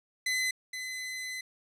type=tone pair in turn; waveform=sawtooth; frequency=2026 / 2026 Hz; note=B6 / B6; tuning=+44 / +44 cents; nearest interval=unison; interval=0 cents; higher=neither; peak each=-24 / -32 dBFS; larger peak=first; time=0.26-0.51 / 0.73-1.41 s; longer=second; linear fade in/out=5 ms; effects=low-pass 11000 Hz 12 dB/octave